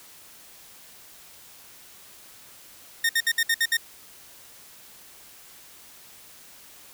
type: tone bursts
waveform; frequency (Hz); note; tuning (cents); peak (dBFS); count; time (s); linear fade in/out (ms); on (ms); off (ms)
sawtooth; 1836; A#6; -27; -16; 7; 3.04-3.77; 5; 52; 61
effects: white hiss -49 dBFS RMS until 6.93 s